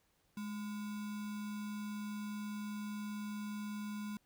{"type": "tone with sample-and-hold", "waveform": "sine", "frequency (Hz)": 209.2, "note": "G#3", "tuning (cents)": 13, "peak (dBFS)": -39, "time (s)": [0.37, 4.17], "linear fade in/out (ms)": 2, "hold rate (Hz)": 1225, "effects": ["pink hiss -75 dBFS RMS until 4.25 s"]}